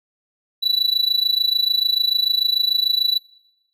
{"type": "tone with amplitude modulation", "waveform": "triangle", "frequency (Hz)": 3951, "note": "B7", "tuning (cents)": 0, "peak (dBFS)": -11, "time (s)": [0.62, 3.19], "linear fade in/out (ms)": 20, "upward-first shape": "sine", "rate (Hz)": 26.8, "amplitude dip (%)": 85, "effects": ["noise-tail reverb RT60 0.9 s tail -24 dB re dry"]}